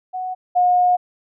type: tone pair in turn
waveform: sine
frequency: 740 / 719.8 Hz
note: F#5 / F#5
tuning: 0 / -48 cents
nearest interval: unison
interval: 48 cents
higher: first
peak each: -23 / -12 dBFS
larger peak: second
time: 0.13-0.35 / 0.55-0.97 s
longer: second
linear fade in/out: 20 ms
effects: none